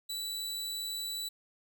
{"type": "tone", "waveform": "sawtooth", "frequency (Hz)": 3951, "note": "B7", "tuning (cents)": 0, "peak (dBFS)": -32, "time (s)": [0.09, 1.29], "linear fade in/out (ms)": 10, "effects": []}